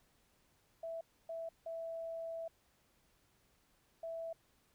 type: tone bursts at uneven times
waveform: sine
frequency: 659.3 Hz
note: E5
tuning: in tune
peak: -40 dBFS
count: 4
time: 0.83-1.01 / 1.29-1.49 / 1.66-2.48 / 4.03-4.33 s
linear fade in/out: 5 ms
effects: pink hiss -73 dBFS RMS until 4.74 s